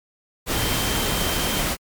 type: tone in noise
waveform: sine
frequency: 3136 Hz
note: G7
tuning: in tune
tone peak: -31 dBFS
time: 0.52-1.64 s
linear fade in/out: 50 ms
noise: pink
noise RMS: -23 dBFS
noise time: 0.46-1.77 s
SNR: -11 dB
effects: MP3 96 kbps